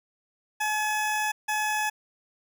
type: tone pair in turn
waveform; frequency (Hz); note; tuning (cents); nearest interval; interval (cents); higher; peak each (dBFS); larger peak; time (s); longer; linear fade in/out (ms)
20% pulse; 852 / 852; G#5 / G#5; +44 / +44; unison; 0; neither; -20; neither; 0.6-1.32 / 1.48-1.9; first; 10
effects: none